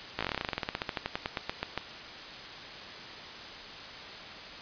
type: slowing click train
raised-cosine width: 0.3 ms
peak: -14 dBFS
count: 27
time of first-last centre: 0.19-1.777 s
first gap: 17 ms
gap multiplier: 1.09
effects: white hiss -43 dBFS RMS until 4.61 s + resampled to 11025 Hz